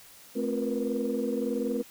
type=tone cluster; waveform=sine; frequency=219 / 262.9 / 351.1 / 471.8 / 493.1 Hz; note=A3 / C4 / F4 / A#4 / B4; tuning=-8 / +8 / +9 / +21 / -3 cents; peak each=-32 / -31 / -37 / -31 / -36 dBFS; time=0.35-1.83 s; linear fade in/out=20 ms; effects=tanh soft clip ceiling -18 dBFS + white hiss -52 dBFS RMS until 1.9 s